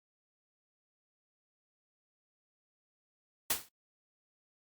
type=noise with exponential decay; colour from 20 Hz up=white; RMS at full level=-26 dBFS; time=3.5-3.69 s; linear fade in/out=5 ms; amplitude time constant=40 ms; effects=noise-tail reverb RT60 0.1 s tail -19 dB re dry + Opus 48 kbps